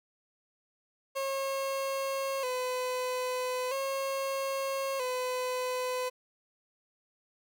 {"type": "tone with vibrato", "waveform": "30% pulse", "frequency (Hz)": 523.3, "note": "C5", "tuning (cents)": 0, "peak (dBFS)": -28, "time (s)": [1.15, 6.1], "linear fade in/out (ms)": 20, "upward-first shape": "square", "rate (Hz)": 0.39, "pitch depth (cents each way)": 62, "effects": []}